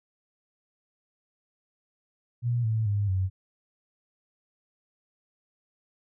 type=tone with pitch steps; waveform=sine; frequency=120 / 110.68 / 102.08 / 94.15 Hz; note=B2 / A2 / G#2 / F#2; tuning=-49 / +11 / -29 / +31 cents; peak=-23 dBFS; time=2.42-3.3 s; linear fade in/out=50 ms; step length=220 ms; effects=none